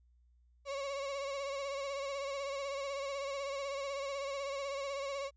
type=tone with vibrato; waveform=35% pulse; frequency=554.4 Hz; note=C#5; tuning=in tune; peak=-35 dBFS; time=0.65-5.31 s; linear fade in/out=50 ms; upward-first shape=sine; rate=16 Hz; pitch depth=44 cents each way; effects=added 60 Hz sine -64 dBFS peak until 5.36 s + resampled to 16000 Hz